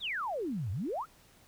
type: exponential two-way sweep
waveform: sine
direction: down then up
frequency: 3961 to 87.31 to 1463 Hz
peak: -32 dBFS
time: 0-1.06 s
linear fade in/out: 50 ms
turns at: 0.71 s
effects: pink hiss -61 dBFS RMS until 1.47 s